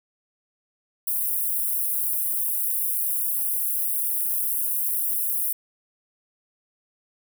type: high-pass noise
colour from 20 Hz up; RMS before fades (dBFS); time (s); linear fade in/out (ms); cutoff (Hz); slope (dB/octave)
white; -25; 1.07-5.53; 5; 9800; 48
effects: none